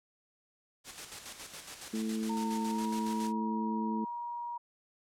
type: noise with tremolo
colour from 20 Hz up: white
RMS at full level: -42 dBFS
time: 0.84-3.33 s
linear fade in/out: 50 ms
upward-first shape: square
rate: 7.2 Hz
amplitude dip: 50%
type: harmonic tone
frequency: 110 Hz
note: A2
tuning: in tune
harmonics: 2 / 3 / 4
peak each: -32 / -40 / -44 dBFS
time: 1.93-4.05 s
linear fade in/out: 10 ms
type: tone with pitch glide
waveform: sine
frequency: 915 to 952.2 Hz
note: A#5 to A#5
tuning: -32 to +37 cents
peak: -36 dBFS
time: 2.29-4.58 s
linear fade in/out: 10 ms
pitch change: +69 cents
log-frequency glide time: 2.68-2.84 s
effects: low-pass 9000 Hz 12 dB/octave